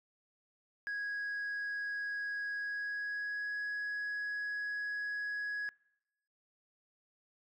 sine tone with pitch glide, 1656 to 1671.4 Hz, G#6 to G#6, -5 to +11 cents, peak -33 dBFS, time 0.87-5.69 s, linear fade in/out 0 ms, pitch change +16 cents, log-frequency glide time 2.55-3.56 s, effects noise-tail reverb RT60 0.9 s tail -26 dB re dry + tanh soft clip ceiling -34 dBFS

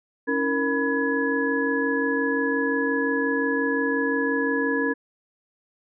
sine tone cluster, 278.7 / 324.4 / 463.8 / 987 / 1687 Hz, C#4 / E4 / A#4 / B5 / G#6, +9 / -28 / -9 / -1 / +27 cents, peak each -25 / -34 / -26 / -32 / -26 dBFS, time 0.27-4.94 s, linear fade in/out 20 ms, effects none

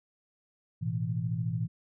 sine chord, A suspended second, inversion none, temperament equal, 110 / 123.47 / 164.81 Hz, A2 / B2 / E3, 0 / 0 / 0 cents, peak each -33 dBFS, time 0.81-1.68 s, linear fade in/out 20 ms, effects none

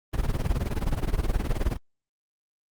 brown noise with tremolo, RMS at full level -22 dBFS, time 0.13-1.77 s, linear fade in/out 10 ms, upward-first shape sine, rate 19 Hz, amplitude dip 85%, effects Opus 24 kbps

